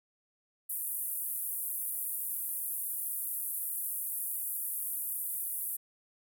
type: band-pass noise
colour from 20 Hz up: pink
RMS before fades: -36 dBFS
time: 0.69-5.77 s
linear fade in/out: 10 ms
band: 10000 to 16000 Hz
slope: 48 dB/octave
effects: none